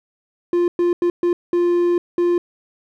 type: tone bursts at uneven times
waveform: triangle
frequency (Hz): 349.2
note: F4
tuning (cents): 0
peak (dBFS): -12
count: 6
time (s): 0.53-0.68 / 0.79-0.93 / 1.02-1.1 / 1.23-1.33 / 1.53-1.98 / 2.18-2.38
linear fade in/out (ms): 2
effects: none